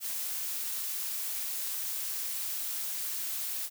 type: noise with amplitude modulation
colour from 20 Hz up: blue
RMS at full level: -33 dBFS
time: 0-3.7 s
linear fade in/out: 50 ms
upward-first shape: sine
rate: 283 Hz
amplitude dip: 40%
effects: none